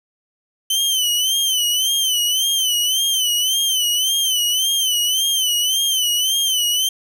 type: tone with vibrato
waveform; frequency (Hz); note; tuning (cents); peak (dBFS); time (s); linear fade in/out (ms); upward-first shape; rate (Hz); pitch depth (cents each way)
sawtooth; 3056; G7; -45; -13; 0.7-6.89; 5; sine; 1.8; 96
effects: none